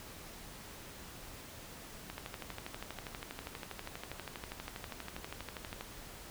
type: click train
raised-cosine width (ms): 0.3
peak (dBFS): -25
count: 47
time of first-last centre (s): 2.1-5.81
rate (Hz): 12.4
effects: pink hiss -50 dBFS RMS until 6.3 s